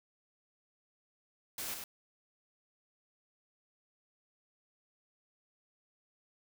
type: noise with echo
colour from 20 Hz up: white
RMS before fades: -40 dBFS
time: 1.58-1.74 s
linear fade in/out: 2 ms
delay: 100 ms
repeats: 1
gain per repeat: -4 dB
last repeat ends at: 1.84 s
effects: none